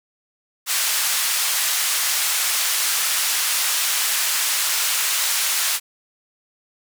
white band-pass noise, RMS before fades -21 dBFS, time 0.66-5.8 s, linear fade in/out 50 ms, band 1100 to 12000 Hz, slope 12 dB/octave, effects none

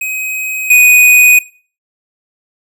square tone pair in turn, 2527 / 2486 Hz, D#7 / D#7, +26 / -2 cents, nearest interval unison, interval 28 cents, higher first, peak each -16 / -4 dBFS, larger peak second, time 0.01-0.7 / 0.7-1.39 s, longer neither, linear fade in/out 5 ms, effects noise-tail reverb RT60 0.4 s tail -20 dB re dry

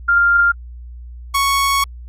sine / sawtooth tone pair in turn, 1396.9 / 1108.7 Hz, F6 / C#6, 0 / 0 cents, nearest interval major third, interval 400 cents, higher first, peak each -10 dBFS, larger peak neither, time 0.08-0.52 / 1.34-1.84 s, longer second, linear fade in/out 10 ms, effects added 60 Hz sine -31 dBFS peak until 2.08 s + AAC 48 kbps

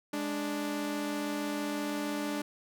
sawtooth tone pair together, 207.6 / 293.7 Hz, G#3 / D4, 0 / 0 cents, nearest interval tritone, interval 600 cents, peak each -34 / -29 dBFS, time 0.13-2.42 s, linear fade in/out 5 ms, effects none

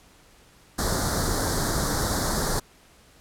pink band-stop noise, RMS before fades -25 dBFS, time 0.78-2.6 s, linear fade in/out 10 ms, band 1800 to 3900 Hz, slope 48 dB/octave, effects pink hiss -55 dBFS RMS until 3.2 s + low-pass 12000 Hz 12 dB/octave

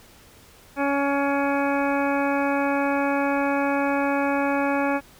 harmonic tone, 280.3 Hz, C#4, 19 cents sharp, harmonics 1 / 2 / 3 / 4 / 5 / 6 / 8 / 9, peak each -24 / -26 / -27 / -32 / -32 / -32 / -35 / -36 dBFS, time 0.76-5.01 s, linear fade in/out 50 ms, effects pink hiss -51 dBFS RMS until 5.19 s

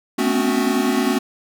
square tone cluster, 220 / 250.2 / 260.1 / 282.5 / 369.6 Hz, A3 / B3 / C4 / C#4 / F#4, 0 / +23 / -10 / +33 / -2 cents, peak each -24 dBFS, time 0.18-1.19 s, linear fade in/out 10 ms, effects none

